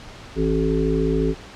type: harmonic tone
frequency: 54 Hz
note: A1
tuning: 32 cents flat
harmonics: 1 / 3 / 5 / 7 / 8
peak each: -24 / -24 / -24 / -24 / -24 dBFS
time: 0.35-1.35 s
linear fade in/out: 50 ms
effects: pink hiss -40 dBFS RMS until 1.55 s + low-pass 5000 Hz 12 dB/octave